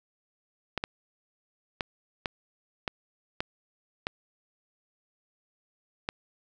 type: clicks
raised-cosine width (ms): 0.3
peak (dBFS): -13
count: 8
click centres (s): 0.777 / 0.839 / 1.808 / 2.258 / 2.878 / 3.405 / 4.069 / 6.089
effects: none